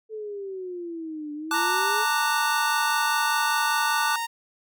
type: exponential two-way sweep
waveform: sine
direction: down then up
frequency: 441.7 to 293.7 to 437.7 Hz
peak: -31 dBFS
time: 0.09-2.06 s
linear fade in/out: 50 ms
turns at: 1.33 s
type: chord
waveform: square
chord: D major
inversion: second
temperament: equal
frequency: 880 / 1174.7 / 1480 Hz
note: A5 / D6 / F#6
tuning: 0 / 0 / 0 cents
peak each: -29 / -28 / -27 dBFS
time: 1.51-4.16 s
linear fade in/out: 2 ms
type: tone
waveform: sawtooth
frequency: 925 Hz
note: A#5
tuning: 14 cents flat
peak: -23 dBFS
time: 1.53-4.27 s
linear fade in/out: 20 ms
effects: none